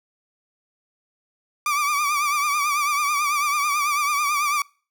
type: tone with vibrato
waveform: 30% pulse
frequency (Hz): 1172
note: D6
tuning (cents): -4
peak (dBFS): -17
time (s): 1.66-4.62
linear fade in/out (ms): 2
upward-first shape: triangle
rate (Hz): 9.1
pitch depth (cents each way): 80
effects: noise-tail reverb RT60 0.4 s tail -25 dB re dry